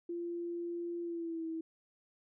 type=tone with pitch glide; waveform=sine; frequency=343.9 to 324.6 Hz; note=F4 to E4; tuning=-27 to -27 cents; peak=-36 dBFS; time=0.09-1.61 s; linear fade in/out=5 ms; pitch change=-100 cents; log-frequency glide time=1.02-1.46 s; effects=none